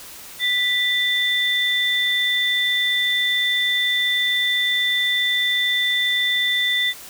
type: tone pair together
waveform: sine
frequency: 1975.5 / 3546 Hz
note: B6 / A7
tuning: 0 / +13 cents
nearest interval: minor seventh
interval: 1013 cents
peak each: -20 dBFS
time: 0.39-6.94 s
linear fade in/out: 50 ms
effects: white hiss -39 dBFS RMS until 7.09 s